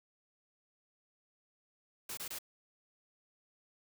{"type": "noise bursts", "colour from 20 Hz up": "white", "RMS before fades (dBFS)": -42, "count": 3, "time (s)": [2.09, 2.387], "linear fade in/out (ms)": 5, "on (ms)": 83, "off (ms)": 24, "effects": []}